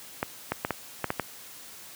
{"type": "clicks", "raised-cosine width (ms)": 0.5, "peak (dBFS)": -11, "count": 7, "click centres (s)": [0.229, 0.52, 0.649, 0.707, 1.043, 1.104, 1.197], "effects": ["white hiss -46 dBFS RMS until 1.95 s", "high-pass 80 Hz 12 dB/octave"]}